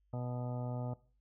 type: harmonic tone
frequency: 123.47 Hz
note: B2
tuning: in tune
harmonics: 1 / 2 / 3 / 4 / 5 / 6 / 7 / 8 / 10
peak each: -37 / -44 / -54 / -48 / -46 / -51 / -52 / -62 / -58 dBFS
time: 0.13-0.94 s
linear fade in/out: 5 ms
effects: noise-tail reverb RT60 0.4 s tail -20 dB re dry + added 50 Hz sine -70 dBFS peak until 1.2 s